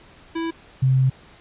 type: tone pair in turn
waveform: square / sine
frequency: 329.6 / 131.29 Hz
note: E4 / C3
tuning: 0 / +6 cents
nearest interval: octave + major third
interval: 1594 cents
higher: first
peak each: -24 / -14 dBFS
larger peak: second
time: 0.35-0.51 / 0.82-1.1 s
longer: second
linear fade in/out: 10 ms
effects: pink hiss -49 dBFS RMS until 1.4 s + resampled to 8000 Hz